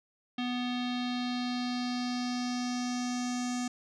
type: tone with low-pass filter sweep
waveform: square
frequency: 246.9 Hz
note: B3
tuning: in tune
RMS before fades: -33 dBFS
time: 0.38-3.68 s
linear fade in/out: 5 ms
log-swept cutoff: 3400 to 6900 Hz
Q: 3.6
effects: none